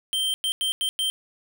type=tone bursts at uneven times; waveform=square; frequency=3136 Hz; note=G7; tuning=in tune; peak=-23 dBFS; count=5; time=0.13-0.34 / 0.44-0.52 / 0.61-0.72 / 0.81-0.89 / 0.99-1.1 s; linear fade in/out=0 ms; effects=none